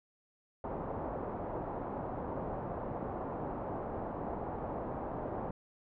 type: low-pass noise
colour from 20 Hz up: white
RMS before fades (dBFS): -39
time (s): 0.64-5.51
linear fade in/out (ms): 2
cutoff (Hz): 880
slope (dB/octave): 24
effects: none